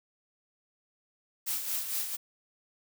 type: noise with tremolo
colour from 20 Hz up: blue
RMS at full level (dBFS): -31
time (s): 1.46-2.17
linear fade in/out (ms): 20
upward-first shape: sine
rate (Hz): 4.4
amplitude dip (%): 55
effects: none